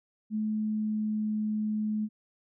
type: tone with pitch glide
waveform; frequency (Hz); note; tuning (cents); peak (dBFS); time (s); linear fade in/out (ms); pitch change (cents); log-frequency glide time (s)
sine; 215.2 to 213.8; A3 to A3; -38 to -49; -27; 0.3-2.09; 50; -11; 0.47-1.38
effects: none